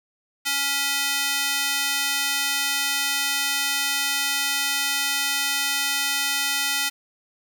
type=tone with high-pass filter; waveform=square; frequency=280 Hz; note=C#4; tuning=18 cents sharp; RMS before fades=-24 dBFS; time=0.45-6.9 s; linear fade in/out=20 ms; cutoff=2100 Hz; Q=0.76; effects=none